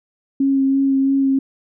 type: tone with vibrato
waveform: sine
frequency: 271.5 Hz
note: C#4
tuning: 36 cents flat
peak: -13 dBFS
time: 0.4-1.39 s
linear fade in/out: 5 ms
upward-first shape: sine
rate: 3 Hz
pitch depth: 14 cents each way
effects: none